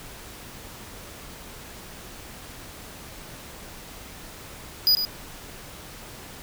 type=tone with echo; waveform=square; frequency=4929 Hz; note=D#8; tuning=17 cents flat; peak=-16 dBFS; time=4.87-4.95 s; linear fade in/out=0 ms; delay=100 ms; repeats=1; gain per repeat=-8 dB; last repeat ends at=5.05 s; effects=pink hiss -42 dBFS RMS until 6.42 s